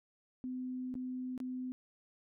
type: tone with dropouts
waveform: sine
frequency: 254.4 Hz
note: C4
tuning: 48 cents flat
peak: -37 dBFS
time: 0.44-1.72 s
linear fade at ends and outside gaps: 0 ms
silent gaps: 0.941-0.953 / 1.378-1.402 s
effects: none